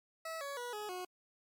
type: tone with pitch steps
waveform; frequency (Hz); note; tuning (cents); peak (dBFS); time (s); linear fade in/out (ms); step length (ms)
20% pulse; 649 / 561.7 / 486.2 / 420.8 / 364.2; E5 / C#5 / B4 / G#4 / F#4; -27 / +23 / -27 / +23 / -27; -35; 0.25-1.05; 5; 160
effects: MP3 96 kbps